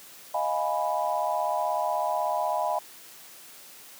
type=chord; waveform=sine; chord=F half-diminished seventh; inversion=third; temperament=equal; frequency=622.3 / 698.5 / 830.6 / 987.8 Hz; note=Eb5 / F5 / Ab5 / Cb6; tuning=0 / 0 / 0 / 0 cents; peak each=-30 dBFS; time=0.34-2.79 s; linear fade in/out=5 ms; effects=white hiss -48 dBFS RMS until 3.99 s + high-pass 150 Hz 12 dB/octave